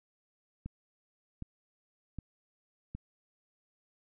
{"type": "click train", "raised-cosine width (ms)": 5, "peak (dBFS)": -27, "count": 4, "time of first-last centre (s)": [0.66, 2.95], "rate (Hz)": 1.31, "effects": []}